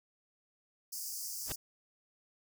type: high-pass noise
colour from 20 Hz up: pink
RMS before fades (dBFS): -41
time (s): 0.92-1.56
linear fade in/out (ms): 10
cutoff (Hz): 4800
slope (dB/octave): 96
type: noise with exponential growth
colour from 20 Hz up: pink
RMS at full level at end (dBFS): -35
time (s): 1.43-1.52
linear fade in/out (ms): 1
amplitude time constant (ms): 19
effects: none